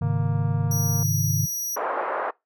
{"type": "chord", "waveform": "sine", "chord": "Ab suspended fourth", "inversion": "none", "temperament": "equal with one note detuned", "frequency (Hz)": [103.83, 135.43, 155.56], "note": ["Ab2", "Db3", "Eb3"], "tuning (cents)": [0, -40, 0], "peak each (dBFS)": -25, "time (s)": [0.01, 1.46], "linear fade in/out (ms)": 10}
{"type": "click train", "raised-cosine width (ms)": 1, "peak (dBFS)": -25, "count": 237, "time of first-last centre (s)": [0.02, 1.029], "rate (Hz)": 234}
{"type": "tone", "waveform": "sawtooth", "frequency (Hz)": 5790, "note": "F#8", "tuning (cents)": -38, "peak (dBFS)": -23, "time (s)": [0.71, 1.76], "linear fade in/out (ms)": 5}
{"type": "band-pass noise", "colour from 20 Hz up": "pink", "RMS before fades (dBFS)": -27, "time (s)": [1.76, 2.31], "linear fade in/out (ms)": 10, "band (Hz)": [490, 1400], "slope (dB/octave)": 24}
{"effects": ["noise-tail reverb RT60 0.2 s tail -23 dB re dry"]}